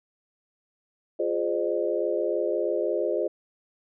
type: chord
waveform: sine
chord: F minor seventh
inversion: none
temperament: equal with one note detuned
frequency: 349.2 / 415.3 / 523.3 / 606.6 Hz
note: F4 / Ab4 / C5 / Eb5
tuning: 0 / 0 / 0 / -44 cents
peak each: -29 dBFS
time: 1.19-3.28 s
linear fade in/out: 10 ms
effects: none